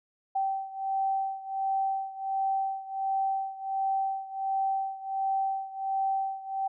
sine beating tone pair, 775 / 776.4 Hz, G5 / G5, -20 / -17 cents, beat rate 1.4 Hz, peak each -29 / -32 dBFS, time 0.35-6.68 s, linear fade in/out 10 ms, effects none

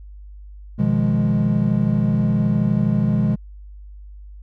triangle chord, F half-diminished seventh, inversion second, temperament equal, 123.47 / 155.56 / 174.61 / 207.7 Hz, Cb3 / Eb3 / F3 / Ab3, 0 / 0 / 0 / 0 cents, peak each -19 / -20 / -21 / -17 dBFS, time 0.78-3.36 s, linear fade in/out 20 ms, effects tanh soft clip ceiling -3 dBFS + added 50 Hz sine -36 dBFS peak until 4.42 s

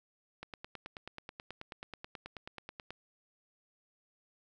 click train, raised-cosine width 0.3 ms, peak -27 dBFS, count 24, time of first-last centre 0.43-2.906 s, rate 9.29 Hz, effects none

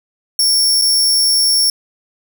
sawtooth tone with dropouts, 5470 Hz, F8, 37 cents flat, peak -8 dBFS, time 0.39-1.7 s, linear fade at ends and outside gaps 2 ms, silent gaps 0.815-0.819 s, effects none

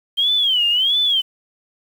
sine tone with vibrato, 3143 Hz, G7, 4 cents sharp, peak -14 dBFS, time 0.17-1.22 s, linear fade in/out 20 ms, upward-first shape sine, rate 1.5 Hz, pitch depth 190 cents each way, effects 7-bit

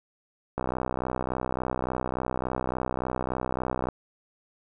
click train, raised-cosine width 1 ms, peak -14 dBFS, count 211, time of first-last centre 0.58-3.887 s, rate 63.5 Hz, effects none

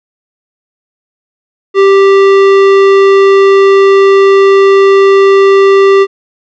sine tone with tanh clipping, 392 Hz, G4, in tune, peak -4 dBFS, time 1.74-6.07 s, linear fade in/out 50 ms, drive 16 dB, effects none

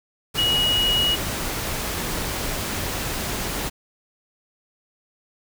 sine tone in noise, 2903 Hz, F#7, 34 cents flat, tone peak -18 dBFS, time 0.37-1.16 s, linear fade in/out 20 ms, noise pink, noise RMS -27 dBFS, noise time 0.34-3.7 s, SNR +6 dB, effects none

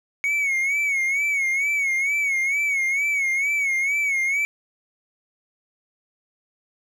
triangle tone with vibrato, 2217 Hz, C#7, in tune, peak -18 dBFS, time 0.24-4.45 s, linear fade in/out 0 ms, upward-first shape sine, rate 2.2 Hz, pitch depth 86 cents each way, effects none

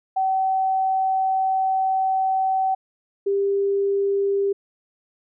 sine tone pair in turn, 763 / 397.4 Hz, G5 / G4, -47 / +24 cents, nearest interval major seventh, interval 1129 cents, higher first, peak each -18 dBFS, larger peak neither, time 0.16-2.75 / 3.26-4.53 s, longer first, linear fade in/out 10 ms, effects none

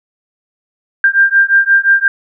sine beating tone pair, 1588 / 1593.7 Hz, G6 / G6, +22 / +28 cents, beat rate 5.7 Hz, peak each -10 dBFS, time 1.04-2.08 s, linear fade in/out 2 ms, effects none

